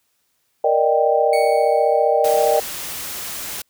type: chord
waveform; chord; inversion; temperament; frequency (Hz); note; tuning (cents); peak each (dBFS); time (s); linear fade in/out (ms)
sine; Eb major seventh; second; equal; 466.2 / 587.3 / 622.3 / 784; Bb4 / D5 / Eb5 / G5; 0 / 0 / 0 / 0; -19; 0.64-2.6; 5
type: tone with exponential decay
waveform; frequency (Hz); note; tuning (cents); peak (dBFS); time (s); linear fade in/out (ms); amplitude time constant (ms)
35% pulse; 2228; C#7; +8; -22; 1.33-2.48; 2; 250
type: noise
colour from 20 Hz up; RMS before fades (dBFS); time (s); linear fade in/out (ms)
white; -29; 2.24-3.62; 5
effects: white hiss -67 dBFS RMS until 3.69 s